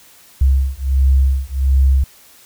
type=beating tone pair; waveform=sine; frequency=66.3 / 67.7 Hz; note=C2 / C#2; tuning=+23 / -40 cents; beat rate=1.4 Hz; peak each=-14 dBFS; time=0.41-2.04 s; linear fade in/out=5 ms; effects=white hiss -46 dBFS RMS until 2.45 s